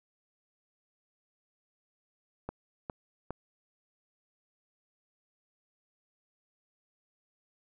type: click train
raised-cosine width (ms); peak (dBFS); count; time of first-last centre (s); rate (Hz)
1; -22; 3; 2.49-3.306; 2.45
effects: none